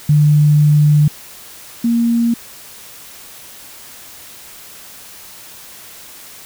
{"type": "tone pair in turn", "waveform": "sine", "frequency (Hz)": [148.9, 233.6], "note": ["D3", "A#3"], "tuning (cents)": [24, 4], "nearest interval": "minor sixth", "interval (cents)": 780, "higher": "second", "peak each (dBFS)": [-7, -11], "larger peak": "first", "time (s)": [[0.09, 1.08], [1.84, 2.34]], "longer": "first", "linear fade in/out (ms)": 5, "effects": ["white hiss -37 dBFS RMS until 6.45 s"]}